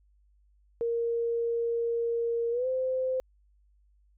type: tone with pitch glide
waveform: sine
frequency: 466.2 to 517.3 Hz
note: A#4 to C5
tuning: 0 to -20 cents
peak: -26 dBFS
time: 0.81-3.2 s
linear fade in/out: 0 ms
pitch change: +180 cents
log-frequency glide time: 2.51-2.67 s
effects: added 50 Hz sine -61 dBFS peak until 4.17 s